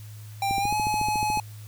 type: tone with pitch glide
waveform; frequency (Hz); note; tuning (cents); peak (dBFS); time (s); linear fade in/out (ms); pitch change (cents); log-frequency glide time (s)
square; 791 to 847.8; G5 to G#5; +15 to +35; -24; 0.42-1.4; 2; +120; 0.59-0.74
type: click train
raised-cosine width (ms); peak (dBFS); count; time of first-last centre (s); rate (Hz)
3; -20; 13; 0.51-1.373; 13.9
effects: added 106 Hz sine -39 dBFS peak until 1.67 s + white hiss -52 dBFS RMS until 1.67 s